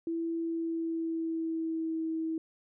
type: tone with pitch glide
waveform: sine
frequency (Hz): 331.6 to 322.3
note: E4 to E4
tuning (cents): +10 to -39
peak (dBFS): -30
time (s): 0.07-2.38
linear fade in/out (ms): 2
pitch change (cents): -49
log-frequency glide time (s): 0.36-2.06
effects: none